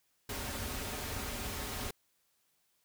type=noise with comb filter; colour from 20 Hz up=pink; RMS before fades=-39 dBFS; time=0.29-1.91 s; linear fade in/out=5 ms; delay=6 ms; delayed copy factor=-0.55; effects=white hiss -75 dBFS RMS until 2.84 s